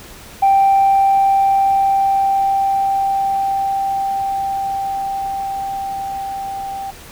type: tone with level ramp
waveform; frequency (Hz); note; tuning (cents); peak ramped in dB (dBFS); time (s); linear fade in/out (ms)
sine; 784; G5; 0; -7 to -23; 0.42-6.91; 10
effects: tanh soft clip ceiling -6 dBFS + pink hiss -38 dBFS RMS until 7.11 s

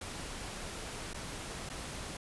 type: noise with dropouts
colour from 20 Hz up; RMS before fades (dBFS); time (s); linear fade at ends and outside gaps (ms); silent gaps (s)
pink; -42; 0.01-2.17; 5; 1.135-1.143 / 1.692-1.698
effects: resampled to 24000 Hz

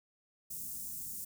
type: band-stop noise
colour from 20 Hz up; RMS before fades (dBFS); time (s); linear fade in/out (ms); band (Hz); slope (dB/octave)
white; -42; 0.5-1.25; 10; 250 to 7000; 24
effects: none

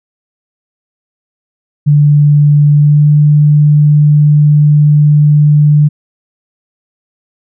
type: tone with pitch glide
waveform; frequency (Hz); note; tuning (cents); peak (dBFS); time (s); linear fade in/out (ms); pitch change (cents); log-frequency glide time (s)
sine; 146.83 to 148.62; D3 to D3; 0 to +21; -3; 1.86-5.89; 20; +21; 2.74-3.09
effects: none

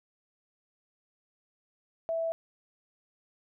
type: tone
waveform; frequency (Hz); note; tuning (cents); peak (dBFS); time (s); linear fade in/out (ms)
sine; 658; E5; -3; -28; 2.09-2.32; 0
effects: none

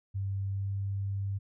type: tone with pitch glide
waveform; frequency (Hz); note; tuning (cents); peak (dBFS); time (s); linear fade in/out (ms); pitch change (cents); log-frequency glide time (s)
sine; 97.9 to 98.69; G2 to G2; -2 to +12; -30; 0.14-1.39; 20; +14; 0.5-0.7
effects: none

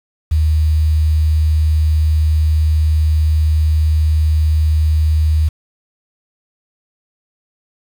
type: tone with quantisation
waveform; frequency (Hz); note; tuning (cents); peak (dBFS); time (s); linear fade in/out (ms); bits
sine; 77.6; D#2; -4; -10; 0.31-5.49; 10; 6
effects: none

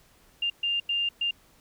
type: tone bursts at uneven times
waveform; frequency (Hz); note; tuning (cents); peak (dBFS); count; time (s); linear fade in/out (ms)
sine; 2800; F7; +4; -24; 4; 0.42-0.5 / 0.63-0.8 / 0.89-1.09 / 1.21-1.31; 5
effects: pink hiss -60 dBFS RMS until 1.6 s

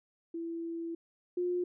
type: tone pair in turn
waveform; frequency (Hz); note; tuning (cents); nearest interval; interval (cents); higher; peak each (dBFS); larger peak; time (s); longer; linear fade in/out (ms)
sine; 333.5 / 356.1; E4 / F4; +20 / +34; minor second; 114; second; -35 / -29; second; 0.34-0.95 / 1.37-1.64; first; 5
effects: none

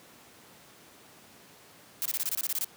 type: noise bursts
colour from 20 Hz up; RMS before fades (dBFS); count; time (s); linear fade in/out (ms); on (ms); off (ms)
blue; -30; 11; 2.02-2.645; 0; 35; 24
effects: pink hiss -54 dBFS RMS until 2.76 s + high-pass 150 Hz 12 dB/octave

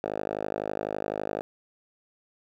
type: tone with band-pass filter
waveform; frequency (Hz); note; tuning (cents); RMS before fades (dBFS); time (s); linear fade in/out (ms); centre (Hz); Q
5% pulse; 51.91; G#1; 0; -32; 0.04-1.41; 0; 610; 1.6
effects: none

